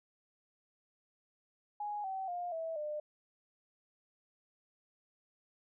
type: tone with pitch steps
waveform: sine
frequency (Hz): 830.6 / 766.1 / 706.6 / 651.7 / 601.1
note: G#5 / G5 / F5 / E5 / D5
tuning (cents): 0 / -40 / +20 / -20 / +40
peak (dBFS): -36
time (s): 1.8-3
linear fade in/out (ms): 5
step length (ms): 240
effects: none